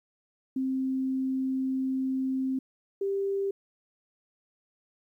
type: tone pair in turn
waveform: sine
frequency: 263.1 / 394.2 Hz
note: C4 / G4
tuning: +10 / +10 cents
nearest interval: perfect fifth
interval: 700 cents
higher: second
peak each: -26 dBFS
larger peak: neither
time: 0.56-2.59 / 3.01-3.51 s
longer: first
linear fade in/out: 5 ms
effects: 11-bit